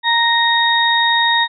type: harmonic tone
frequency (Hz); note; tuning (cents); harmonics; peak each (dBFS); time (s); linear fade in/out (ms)
932.3; A#5; 0; 1 / 2 / 4; -16 / -16 / -16; 0.03-1.48; 50
effects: none